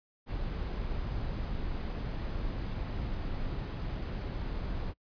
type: noise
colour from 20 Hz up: brown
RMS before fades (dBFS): -35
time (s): 0.26-4.94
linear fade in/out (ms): 50
effects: noise-tail reverb RT60 0.1 s tail -25 dB re dry + resampled to 11025 Hz